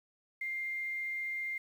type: tone with quantisation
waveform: sine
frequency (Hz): 2105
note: C7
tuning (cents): +10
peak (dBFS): -34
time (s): 0.41-1.58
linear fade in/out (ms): 5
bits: 10
effects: none